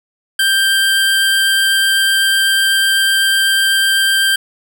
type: tone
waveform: 25% pulse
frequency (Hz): 1577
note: G6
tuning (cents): +10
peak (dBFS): -7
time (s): 0.39-4.36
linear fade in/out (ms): 5
effects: none